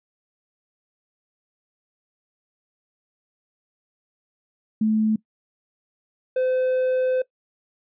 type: tone pair in turn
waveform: sine / triangle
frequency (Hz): 217.3 / 512.8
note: A3 / C5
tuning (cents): -21 / -35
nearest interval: octave + minor third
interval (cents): 1486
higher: second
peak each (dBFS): -17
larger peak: neither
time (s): 4.81-5.16 / 6.36-7.22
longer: second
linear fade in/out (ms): 5
effects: noise-tail reverb RT60 0.1 s tail -20 dB re dry + resampled to 8000 Hz